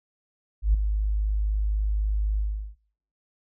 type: tone with ADSR envelope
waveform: sine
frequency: 51.91 Hz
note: G#1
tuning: in tune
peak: -13 dBFS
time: 0.62-2.76 s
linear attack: 120 ms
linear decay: 8 ms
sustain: -8 dB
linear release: 380 ms
effects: noise-tail reverb RT60 0.7 s tail -26 dB re dry + tanh soft clip ceiling -11 dBFS